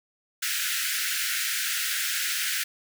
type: high-pass noise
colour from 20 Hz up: pink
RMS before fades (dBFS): -28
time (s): 0.42-2.64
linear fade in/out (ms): 10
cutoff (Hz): 1400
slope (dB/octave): 96
effects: none